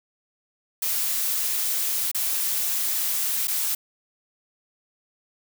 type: noise with dropouts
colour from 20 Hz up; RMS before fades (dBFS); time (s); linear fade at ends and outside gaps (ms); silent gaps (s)
blue; -25; 0.82-3.75; 5; 2.115-2.146 / 3.473-3.48
effects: none